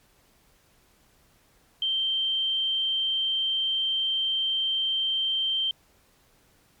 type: tone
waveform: sine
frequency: 3136 Hz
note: G7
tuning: in tune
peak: -23 dBFS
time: 1.82-5.71 s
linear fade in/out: 2 ms
effects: pink hiss -62 dBFS RMS until 6.8 s + MP3 96 kbps